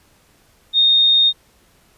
sine tone, 3688 Hz, A#7, 19 cents flat, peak -10 dBFS, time 0.73-1.33 s, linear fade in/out 50 ms, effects pink hiss -55 dBFS RMS until 1.97 s + resampled to 32000 Hz

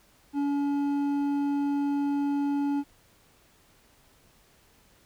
triangle tone with hard clipping, 284.3 Hz, C#4, 44 cents sharp, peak -26 dBFS, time 0.33-2.84 s, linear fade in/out 50 ms, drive 10 dB, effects pink hiss -61 dBFS RMS until 5.05 s

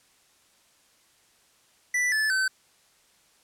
square tone with pitch steps, 1975.5 / 1739.8 / 1532.1 Hz, B6 / A6 / G6, 0 / -20 / -40 cents, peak -23 dBFS, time 1.94-2.48 s, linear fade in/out 5 ms, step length 180 ms, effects white hiss -62 dBFS RMS until 3.43 s + low-pass 10000 Hz 12 dB/octave

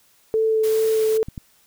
sine tone with vibrato, 440 Hz, A4, in tune, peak -16 dBFS, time 0.34-1.23 s, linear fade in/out 0 ms, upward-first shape sine, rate 2.4 Hz, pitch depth 10 cents each way
white noise, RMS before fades -35 dBFS, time 0.63-1.18 s, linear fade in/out 10 ms
clicks, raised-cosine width 5 ms, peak -19 dBFS, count 2, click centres 1.285 / 1.378 s
effects white hiss -58 dBFS RMS until 1.66 s

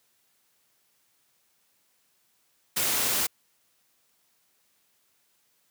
white noise, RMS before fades -26 dBFS, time 2.76-3.27 s, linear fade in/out 10 ms, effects white hiss -69 dBFS RMS until 5.7 s + high-pass 80 Hz 12 dB/octave

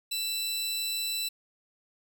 sawtooth tone pair together, 2670 / 3982 Hz, E7 / B7, +22 / +14 cents, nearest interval perfect fifth, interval 692 cents, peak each -35 / -27 dBFS, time 0.11-1.29 s, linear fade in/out 10 ms, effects none

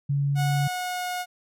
sine tone, 141.2 Hz, C#3, 32 cents sharp, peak -21 dBFS, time 0.09-0.68 s, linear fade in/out 10 ms
sawtooth tone with pitch glide, 731 to 723 Hz, F#5 to F#5, -21 to -40 cents, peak -24 dBFS, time 0.35-1.26 s, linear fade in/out 50 ms, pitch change -19 cents, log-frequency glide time 0.57-1.08 s
effects none

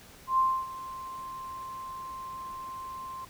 sine tone with ADSR envelope, 1050 Hz, C6, 6 cents sharp, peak -20 dBFS, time 0.27-3.25 s, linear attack 110 ms, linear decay 280 ms, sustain -17 dB, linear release 5 ms, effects pink hiss -52 dBFS RMS until 3.29 s

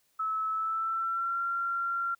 sine tone with pitch glide, 1300 to 1375.7 Hz, E6 to F6, -24 to -26 cents, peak -28 dBFS, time 0.19-2.15 s, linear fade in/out 10 ms, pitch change +98 cents, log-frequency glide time 0.5-1.41 s, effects white hiss -71 dBFS RMS until 2.19 s

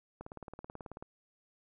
click train, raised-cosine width 1 ms, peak -30 dBFS, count 16, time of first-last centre 0.21-1.025 s, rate 18.4 Hz, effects none

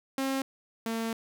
sawtooth tone pair in turn, 268.5 / 226.6 Hz, C4 / A#3, +45 / -49 cents, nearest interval minor third, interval 294 cents, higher first, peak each -24 / -26 dBFS, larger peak first, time 0.18-0.42 / 0.86-1.13 s, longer second, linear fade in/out 2 ms, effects none

